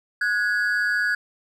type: ring-modulated tone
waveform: triangle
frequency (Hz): 1565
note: G6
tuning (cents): -3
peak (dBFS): -15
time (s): 0.21-1.15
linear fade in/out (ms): 5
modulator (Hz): 103
effects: none

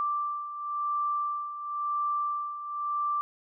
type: beating tone pair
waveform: sine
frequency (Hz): 1174.7 / 1175.66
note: D6 / D6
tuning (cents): 0 / +1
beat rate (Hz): 0.96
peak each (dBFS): -35 / -29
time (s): 0-3.21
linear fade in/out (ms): 0
effects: none

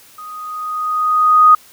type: tone with level ramp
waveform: sine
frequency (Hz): 1244.5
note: D#6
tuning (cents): 0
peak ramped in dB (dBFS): -30 to -3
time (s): 0.18-1.55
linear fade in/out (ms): 5
effects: white hiss -45 dBFS RMS until 1.72 s

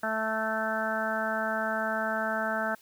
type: harmonic tone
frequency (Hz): 220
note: A3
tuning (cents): 0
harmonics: 1 / 2 / 3 / 4 / 5 / 6 / 7 / 8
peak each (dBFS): -36 / -43 / -32 / -36 / -44 / -35 / -32 / -41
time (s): 0.03-2.75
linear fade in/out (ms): 5
effects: white hiss -59 dBFS RMS until 2.81 s

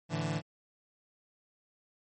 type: chord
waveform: sawtooth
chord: A suspended fourth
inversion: none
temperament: just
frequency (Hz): 110 / 146.67 / 165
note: A2 / D3 / E3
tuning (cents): 0 / -2 / +2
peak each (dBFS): -35 / -31 / -30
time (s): 0.09-0.42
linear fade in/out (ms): 50
effects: MP3 32 kbps

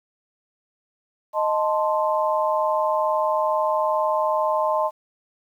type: chord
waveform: sine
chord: A diminished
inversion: second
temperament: equal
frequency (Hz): 622.3 / 880 / 1046.5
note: Eb5 / A5 / C6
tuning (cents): 0 / 0 / 0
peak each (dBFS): -22 / -24 / -24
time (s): 1.33-4.91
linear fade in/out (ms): 50
effects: 9-bit

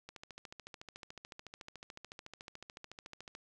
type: click train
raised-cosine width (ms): 0.2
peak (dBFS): -30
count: 46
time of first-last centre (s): 0.09-3.351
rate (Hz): 13.8
effects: none

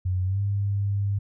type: tone with pitch glide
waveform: sine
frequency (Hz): 92 to 100.33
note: F#2 to G2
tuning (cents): -9 to +41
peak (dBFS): -22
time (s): 0.05-1.19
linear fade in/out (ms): 10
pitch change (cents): +150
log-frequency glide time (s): 0.24-0.4
effects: none

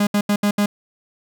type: tone bursts at uneven times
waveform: 45% pulse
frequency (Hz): 205.3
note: G#3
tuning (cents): -20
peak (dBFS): -15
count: 5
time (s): 0-0.07 / 0.14-0.21 / 0.29-0.36 / 0.43-0.51 / 0.58-0.66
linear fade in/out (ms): 5
effects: none

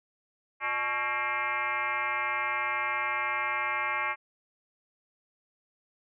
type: tone with frequency modulation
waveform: sine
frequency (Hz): 1613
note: G6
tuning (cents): +49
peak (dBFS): -27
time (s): 0.6-4.16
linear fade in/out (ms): 50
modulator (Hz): 252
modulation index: 3.2
effects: none

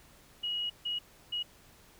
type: tone bursts at uneven times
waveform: sine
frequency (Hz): 2900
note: F#7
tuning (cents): -35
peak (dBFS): -31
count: 3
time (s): 0.43-0.7 / 0.85-0.99 / 1.32-1.43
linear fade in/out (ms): 10
effects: pink hiss -59 dBFS RMS until 1.99 s

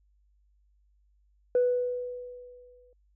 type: tone with exponential decay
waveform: sine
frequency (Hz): 493.9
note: B4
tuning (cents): 0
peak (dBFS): -18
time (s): 1.55-2.93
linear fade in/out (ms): 2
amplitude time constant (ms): 300
effects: tanh soft clip ceiling -17 dBFS + added 50 Hz sine -63 dBFS peak until 3.15 s

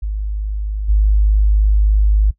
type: tone with level steps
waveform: sine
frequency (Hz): 51.7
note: G#1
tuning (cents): -7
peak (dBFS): -18 / -9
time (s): 0.02-2.31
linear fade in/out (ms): 10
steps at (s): 0.88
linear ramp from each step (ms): 20
effects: noise-tail reverb RT60 0.1 s tail -19 dB re dry

